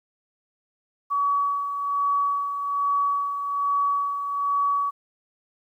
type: tone with tremolo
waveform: sine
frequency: 1134 Hz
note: C#6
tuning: 39 cents sharp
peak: -19 dBFS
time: 1.1-4.91 s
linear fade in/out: 20 ms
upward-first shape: sine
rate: 1.2 Hz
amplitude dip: 55%
effects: 10-bit